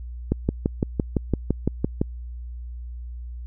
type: click train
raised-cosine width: 3 ms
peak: -7 dBFS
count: 11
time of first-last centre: 0.32-2.015 s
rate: 5.9 Hz
effects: added 60 Hz sine -32 dBFS peak until 3.46 s